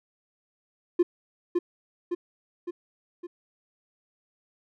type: tone with echo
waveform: triangle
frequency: 350.4 Hz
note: F4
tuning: 6 cents sharp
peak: -13 dBFS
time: 0.99-1.03 s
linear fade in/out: 10 ms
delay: 560 ms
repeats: 4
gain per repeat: -5 dB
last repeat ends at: 3.27 s
effects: tanh soft clip ceiling -13 dBFS